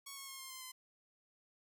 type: tone with pitch steps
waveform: 5% pulse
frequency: 1108.7 / 1092.2 / 1075.9 / 1059.9 / 1044.1 / 1028.5 Hz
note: C#6 / C#6 / C6 / C6 / C6 / C6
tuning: 0 / -26 / +48 / +22 / -4 / -30 cents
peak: -35 dBFS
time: 0.06-0.72 s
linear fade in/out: 10 ms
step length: 110 ms
effects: none